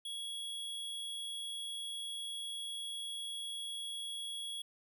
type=tone; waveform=square; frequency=3336 Hz; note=G#7; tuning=7 cents sharp; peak=-40 dBFS; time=0.05-4.62 s; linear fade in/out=5 ms; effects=none